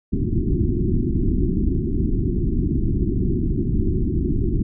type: low-pass noise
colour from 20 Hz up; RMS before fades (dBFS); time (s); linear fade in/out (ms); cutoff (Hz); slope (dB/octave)
pink; -20; 0.12-4.63; 10; 380; 96
effects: none